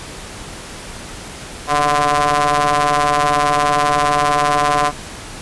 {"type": "ring-modulated tone", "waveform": "sawtooth", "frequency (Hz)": 148.1, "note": "D3", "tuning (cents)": 15, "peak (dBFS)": -6, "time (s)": [1.67, 4.92], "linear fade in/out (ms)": 50, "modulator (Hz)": 881, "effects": ["pink hiss -32 dBFS RMS until 5.41 s", "resampled to 24000 Hz"]}